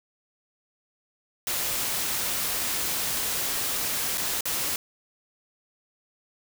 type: noise with dropouts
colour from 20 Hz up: white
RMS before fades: -28 dBFS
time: 1.47-4.76 s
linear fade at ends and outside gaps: 1 ms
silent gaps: 4.174-4.179 / 4.408-4.455 s
effects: none